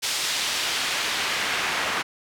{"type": "noise with band-pass filter sweep", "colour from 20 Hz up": "pink", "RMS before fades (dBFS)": -26, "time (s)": [0.02, 2.03], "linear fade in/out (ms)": 20, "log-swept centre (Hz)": [4800, 1700], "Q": 0.83, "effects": []}